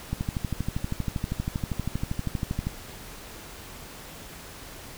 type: click train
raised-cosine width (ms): 5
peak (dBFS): -15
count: 33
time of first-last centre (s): 0.13-2.67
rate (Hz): 12.6
effects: pink hiss -43 dBFS RMS until 4.97 s